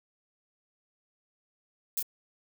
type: noise with echo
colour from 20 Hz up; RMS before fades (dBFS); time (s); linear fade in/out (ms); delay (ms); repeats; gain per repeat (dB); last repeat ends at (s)
violet; -29; 1.97-2; 5; 28; 1; -4; 2.028
effects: none